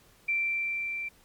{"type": "tone with level ramp", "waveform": "sine", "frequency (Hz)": 2349, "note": "D7", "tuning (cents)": 0, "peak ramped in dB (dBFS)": [-24, -32], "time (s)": [0.28, 1.09], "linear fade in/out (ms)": 10, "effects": ["pink hiss -60 dBFS RMS until 1.24 s", "MP3 96 kbps"]}